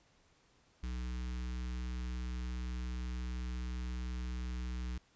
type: tone with notch filter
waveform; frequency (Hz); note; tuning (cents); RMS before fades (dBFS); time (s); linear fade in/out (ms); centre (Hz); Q
square; 61.4; B1; -9; -39; 0.83-4.98; 5; 610; 0.63
effects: pink hiss -69 dBFS RMS until 5.15 s + resampled to 16000 Hz